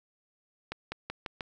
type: accelerating click train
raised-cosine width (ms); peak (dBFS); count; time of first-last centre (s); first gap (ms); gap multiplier
0.3; -19; 5; 0.72-1.408; 200; 0.9
effects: none